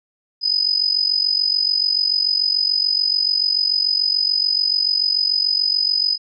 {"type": "tone with amplitude modulation", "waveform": "sine", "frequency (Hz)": 5000, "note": "D#8", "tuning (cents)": 8, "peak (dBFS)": -12, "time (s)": [0.41, 6.18], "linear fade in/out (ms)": 50, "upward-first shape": "sine", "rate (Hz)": 46.9, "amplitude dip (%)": 80, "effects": []}